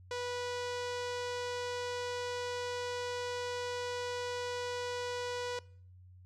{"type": "tone with low-pass filter", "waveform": "sawtooth", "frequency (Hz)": 490, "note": "B4", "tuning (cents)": -14, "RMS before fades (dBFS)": -38, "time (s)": [0.11, 5.59], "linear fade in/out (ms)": 2, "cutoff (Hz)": 5900, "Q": 1.2, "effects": ["noise-tail reverb RT60 0.5 s tail -21 dB re dry", "added 91 Hz sine -53 dBFS peak until 6.25 s"]}